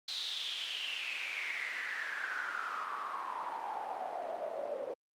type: noise with band-pass filter sweep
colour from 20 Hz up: pink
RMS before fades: -39 dBFS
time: 0.08-4.94 s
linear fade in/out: 5 ms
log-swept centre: 4000 to 510 Hz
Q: 7.1
effects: high-pass 300 Hz 12 dB/octave + Opus 48 kbps